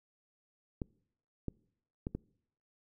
clicks, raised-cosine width 3 ms, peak -23 dBFS, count 4, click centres 0.818 / 1.483 / 2.069 / 2.15 s, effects noise-tail reverb RT60 0.7 s tail -25 dB re dry

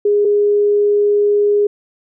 sine tone pair in turn, 412 / 412 Hz, G#4 / G#4, -14 / -14 cents, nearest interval unison, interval 0 cents, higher neither, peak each -10 dBFS, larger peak neither, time 0.05-0.25 / 0.25-1.67 s, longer second, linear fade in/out 5 ms, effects none

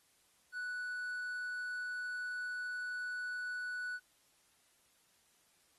triangle tone, 1480 Hz, F#6, in tune, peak -36 dBFS, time 0.52-4 s, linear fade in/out 50 ms, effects white hiss -71 dBFS RMS until 5.78 s + AAC 32 kbps

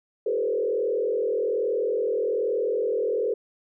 sine tone with frequency modulation, 455.9 Hz, A#4, 39 cents flat, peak -22 dBFS, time 0.26-3.34 s, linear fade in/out 5 ms, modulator 41.2 Hz, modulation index 1.5, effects none

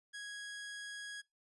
sawtooth tone, 1657 Hz, G#6, 4 cents flat, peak -40 dBFS, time 0.13-1.22 s, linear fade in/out 20 ms, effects noise-tail reverb RT60 0.2 s tail -22 dB re dry + resampled to 24000 Hz

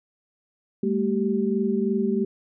sine tone cluster, 201.4 / 224.4 / 387 Hz, G3 / A3 / G4, +47 / +34 / -22 cents, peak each -25 dBFS, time 0.83-2.25 s, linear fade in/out 5 ms, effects none

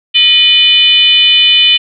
sine tone with frequency modulation, 3000 Hz, F#7, 23 cents sharp, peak -4 dBFS, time 0.14-1.78 s, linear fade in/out 20 ms, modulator 548 Hz, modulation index 0.92, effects none

